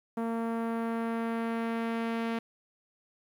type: tone with low-pass filter sweep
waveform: sawtooth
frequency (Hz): 229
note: A#3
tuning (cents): -31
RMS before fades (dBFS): -32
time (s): 0.17-2.39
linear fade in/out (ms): 5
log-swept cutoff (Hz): 1100 to 2800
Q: 1
effects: 10-bit